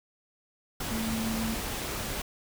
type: tone in noise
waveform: sine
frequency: 223.5 Hz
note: A3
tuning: 27 cents sharp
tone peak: -30 dBFS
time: 0.91-1.55 s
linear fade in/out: 5 ms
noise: pink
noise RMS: -34 dBFS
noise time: 0.8-2.22 s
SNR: +1 dB
effects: none